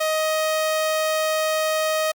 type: tone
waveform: sawtooth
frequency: 627 Hz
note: D#5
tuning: 13 cents sharp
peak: -16 dBFS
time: 0-2.12 s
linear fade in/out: 10 ms
effects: Opus 48 kbps